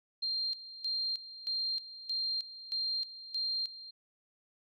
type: tone with tremolo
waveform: sine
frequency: 4186 Hz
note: C8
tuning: in tune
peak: -31 dBFS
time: 0.22-3.91 s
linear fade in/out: 10 ms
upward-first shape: square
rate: 1.6 Hz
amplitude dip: 80%
effects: none